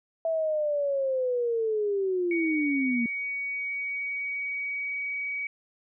sine linear sweep, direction down, 659.3 to 230 Hz, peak -24 dBFS, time 0.25-3.06 s, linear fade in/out 2 ms
sine tone with pitch glide, 2243 to 2264 Hz, C#7 to C#7, +20 to +36 cents, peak -29 dBFS, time 2.31-5.47 s, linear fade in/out 2 ms, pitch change +16 cents, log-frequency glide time 2.5-5.24 s
effects none

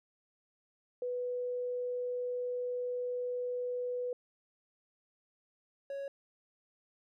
sine / triangle tone pair in turn, 493.9 / 554.4 Hz, B4 / C#5, 0 / 0 cents, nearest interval major second, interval 200 cents, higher second, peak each -33 / -35 dBFS, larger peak first, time 1.02-4.13 / 5.9-6.08 s, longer first, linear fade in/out 2 ms, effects none

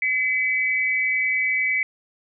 sine tone pair together, 2031 / 2280 Hz, B6 / C#7, +48 / +48 cents, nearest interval major second, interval 200 cents, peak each -22 dBFS, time 0.02-1.83 s, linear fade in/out 2 ms, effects none

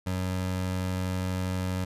25% pulse tone, 92.4 Hz, F#2, 2 cents flat, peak -24 dBFS, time 0.06-1.85 s, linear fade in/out 10 ms, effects resampled to 32000 Hz

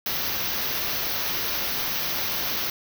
white band-stop noise, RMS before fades -27 dBFS, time 0.06-2.7 s, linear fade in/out 2 ms, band 6200 to 12000 Hz, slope 96 dB/octave, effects none

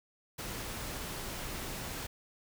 pink noise, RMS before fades -40 dBFS, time 0.38-2.07 s, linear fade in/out 10 ms, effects none

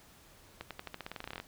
accelerating click train, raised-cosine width 0.3 ms, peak -24 dBFS, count 17, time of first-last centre 0.61-1.4 s, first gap 97 ms, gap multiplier 0.9, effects pink hiss -59 dBFS RMS until 1.47 s

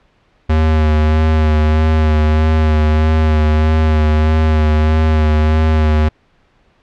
square tone with vibrato, 77.78 Hz, D#2, in tune, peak -10 dBFS, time 0.49-6.09 s, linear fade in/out 10 ms, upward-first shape sine, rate 1.6 Hz, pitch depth 23 cents each way, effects pink hiss -55 dBFS RMS until 6.82 s + low-pass 3000 Hz 12 dB/octave

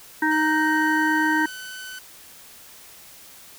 harmonic tone, 311.1 Hz, D#4, in tune, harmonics 1 / 3 / 5 / 6, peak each -22 / -24 / -23 / -26 dBFS, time 0.22-1.46 s, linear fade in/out 5 ms
sawtooth tone with pitch glide, 1500 to 1511.3 Hz, F#6 to F#6, +23 to +36 cents, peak -31 dBFS, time 0.31-1.99 s, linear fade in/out 5 ms, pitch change +13 cents, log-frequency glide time 0.6-1.45 s
effects white hiss -46 dBFS RMS until 3.58 s

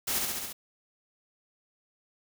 white noise with echo, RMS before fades -30 dBFS, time 0.07-0.19 s, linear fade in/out 10 ms, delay 68 ms, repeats 5, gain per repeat -2 dB, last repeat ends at 0.53 s, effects none

